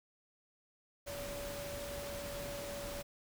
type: tone in noise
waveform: sine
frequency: 571 Hz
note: D5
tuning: 49 cents flat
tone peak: -43 dBFS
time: 1.06-3.03 s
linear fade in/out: 20 ms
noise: pink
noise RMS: -45 dBFS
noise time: 1.06-3.03 s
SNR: -1 dB
effects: none